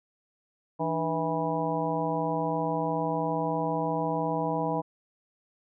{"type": "harmonic tone with a mistuned harmonic", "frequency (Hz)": 163, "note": "E3", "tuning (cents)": -19, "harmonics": [1, 2, 3, 4, 5, 6], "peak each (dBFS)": [-33, -33, -33, -33, -33, -33], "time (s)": [0.79, 4.82], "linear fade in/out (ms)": 20, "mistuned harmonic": 2, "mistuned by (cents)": -140, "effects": []}